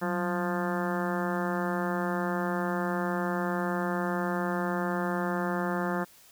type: harmonic tone with a mistuned harmonic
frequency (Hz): 175.6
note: F3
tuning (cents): +10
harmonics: 1 / 2 / 3 / 4 / 5 / 6 / 7 / 8 / 9 / 10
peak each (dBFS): -31 / -34 / -36 / -37 / -38 / -39 / -39 / -40 / -41 / -41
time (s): 0.01-6.05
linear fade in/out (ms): 20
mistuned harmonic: 1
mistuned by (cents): +86
effects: white hiss -56 dBFS RMS until 6.31 s